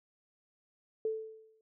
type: tone with exponential decay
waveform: sine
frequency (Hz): 440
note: A4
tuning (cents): 0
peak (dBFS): -28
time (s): 1.05-1.61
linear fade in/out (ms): 2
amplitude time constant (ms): 120
effects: none